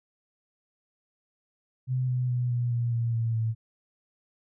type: tone with pitch steps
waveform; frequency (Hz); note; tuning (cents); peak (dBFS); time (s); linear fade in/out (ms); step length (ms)
sine; 128 / 125.66 / 123.35 / 121.1 / 118.88 / 116.7 / 114.56 / 112.47; C3 / B2 / B2 / B2 / A#2 / A#2 / A#2 / A2; -38 / +30 / -2 / -34 / +34 / +2 / -30 / +38; -24; 1.87-3.55; 50; 210
effects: none